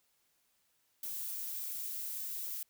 violet noise, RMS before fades -40 dBFS, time 1.03-2.63 s, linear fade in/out 2 ms, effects white hiss -75 dBFS RMS until 2.69 s

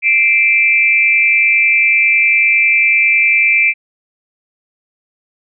sine tone with amplitude modulation, 2349 Hz, D7, in tune, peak -4 dBFS, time 0.02-3.74 s, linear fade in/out 50 ms, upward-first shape sine, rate 250 Hz, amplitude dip 90%, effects none

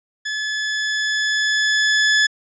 sawtooth tone with level ramp, 1719 Hz, A6, 41 cents flat, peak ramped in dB -19 to -9 dBFS, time 0.25-2.27 s, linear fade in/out 10 ms, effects resampled to 16000 Hz

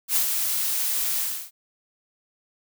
blue noise with ADSR envelope, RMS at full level -20 dBFS, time 0.08-1.51 s, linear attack 78 ms, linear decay 100 ms, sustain -5 dB, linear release 320 ms, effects none

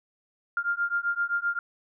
sine beating tone pair, 1396.9 / 1404.6 Hz, F6 / F6, 0 / +10 cents, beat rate 7.7 Hz, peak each -28 dBFS, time 0.57-1.59 s, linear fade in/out 2 ms, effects none

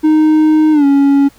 triangle tone with pitch glide, 310 to 279.4 Hz, D#4 to C#4, -6 to +14 cents, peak -4 dBFS, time 0.03-1.29 s, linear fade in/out 20 ms, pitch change -180 cents, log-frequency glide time 0.72-0.85 s, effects pink hiss -46 dBFS RMS until 1.38 s

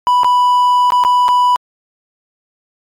triangle tone with dropouts, 987.8 Hz, B5, in tune, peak -6 dBFS, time 0.07-1.56 s, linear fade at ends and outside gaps 0 ms, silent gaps 0.234-0.245 / 0.904-0.921 / 1.038-1.049 / 1.282-1.288 s, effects MP3 96 kbps

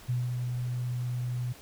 sine tone with ADSR envelope, 123.47 Hz, B2, in tune, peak -25 dBFS, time 0.08-1.53 s, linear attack 18 ms, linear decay 190 ms, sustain -4 dB, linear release 11 ms, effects pink hiss -51 dBFS RMS until 1.61 s

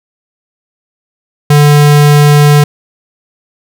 square tone, 146.83 Hz, D3, in tune, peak -3 dBFS, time 1.5-2.64 s, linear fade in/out 5 ms, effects none

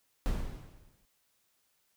brown noise with exponential decay, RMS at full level -29 dBFS, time 0.26-1.05 s, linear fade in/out 0 ms, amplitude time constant 170 ms, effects white hiss -74 dBFS RMS until 1.96 s

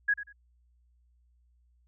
sine tone with echo, 1661.2 Hz, G#6, in tune, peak -22 dBFS, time 0.08-0.14 s, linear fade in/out 10 ms, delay 94 ms, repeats 2, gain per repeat -13 dB, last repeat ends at 0.328 s, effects added 60 Hz sine -63 dBFS peak until 1.87 s

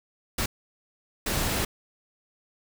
pink noise bursts at uneven times, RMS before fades -27 dBFS, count 2, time 0.38-0.46 / 1.26-1.65 s, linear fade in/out 5 ms, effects none

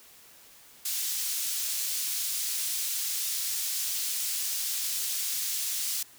pink high-pass noise, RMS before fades -31 dBFS, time 0.85-6.03 s, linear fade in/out 5 ms, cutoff 5000 Hz, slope 12 dB/octave, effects white hiss -54 dBFS RMS until 6.18 s

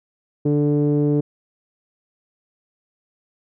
sawtooth tone with low-pass filter, 146.83 Hz, D3, in tune, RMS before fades -18 dBFS, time 0.45-1.21 s, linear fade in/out 10 ms, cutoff 380 Hz, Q 6, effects none

